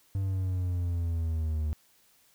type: exponential sweep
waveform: triangle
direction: down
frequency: 98 to 75.6 Hz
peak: -25 dBFS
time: 0.15-1.73 s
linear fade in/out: 0 ms
effects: white hiss -64 dBFS RMS until 2.34 s